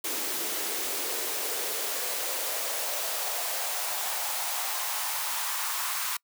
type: noise with high-pass filter sweep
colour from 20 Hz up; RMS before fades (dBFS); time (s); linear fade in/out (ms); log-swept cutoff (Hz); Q
white; -31; 0.04-6.17; 5; 320 to 1100; 2.9
effects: noise-tail reverb RT60 0.1 s tail -26 dB re dry